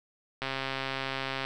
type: click train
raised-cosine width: 0.3 ms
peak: -16 dBFS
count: 139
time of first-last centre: 0.42-1.45 s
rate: 134 Hz
effects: none